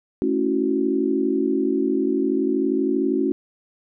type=chord; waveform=sine; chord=F# minor seventh; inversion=first; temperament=equal; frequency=220 / 277.2 / 329.6 / 370 Hz; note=A3 / C#4 / E4 / F#4; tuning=0 / 0 / 0 / 0 cents; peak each=-27 / -22 / -25 / -23 dBFS; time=0.22-3.32 s; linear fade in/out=0 ms; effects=none